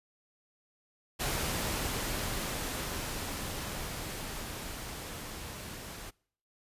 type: noise with level ramp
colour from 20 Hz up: pink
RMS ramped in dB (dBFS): -32 to -44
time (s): 1.19-6.11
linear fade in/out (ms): 20
effects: noise-tail reverb RT60 0.6 s tail -26 dB re dry + resampled to 32000 Hz